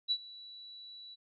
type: tone with ADSR envelope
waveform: sine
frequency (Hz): 3937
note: B7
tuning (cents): -6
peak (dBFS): -26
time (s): 0.08-1.16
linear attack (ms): 32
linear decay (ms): 61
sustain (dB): -21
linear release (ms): 28
effects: none